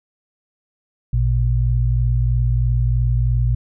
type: tone pair together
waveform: sine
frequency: 56.75 / 119.8 Hz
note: A#1 / A#2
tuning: -46 / +48 cents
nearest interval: octave + minor second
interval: 1294 cents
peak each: -17 dBFS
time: 1.13-3.55 s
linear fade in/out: 5 ms
effects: none